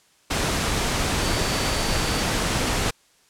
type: tone in noise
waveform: sine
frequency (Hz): 4566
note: D8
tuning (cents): -50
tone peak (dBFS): -34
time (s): 1.21-2.23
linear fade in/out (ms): 10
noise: pink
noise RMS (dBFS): -23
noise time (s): 0.3-2.91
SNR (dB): -14
effects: white hiss -59 dBFS RMS until 3.29 s + low-pass 9000 Hz 12 dB/octave